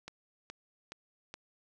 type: click train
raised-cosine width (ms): 0.2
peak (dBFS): -26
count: 4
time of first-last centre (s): 0.08-1.341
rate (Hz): 2.38
effects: none